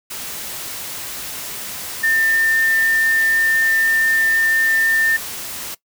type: tone in noise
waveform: sine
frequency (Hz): 1799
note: A6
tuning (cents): +38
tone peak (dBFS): -14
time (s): 2.03-5.17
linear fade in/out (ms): 10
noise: white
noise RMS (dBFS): -29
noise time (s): 0.1-5.75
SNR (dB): +12
effects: noise-tail reverb RT60 0.1 s tail -19 dB re dry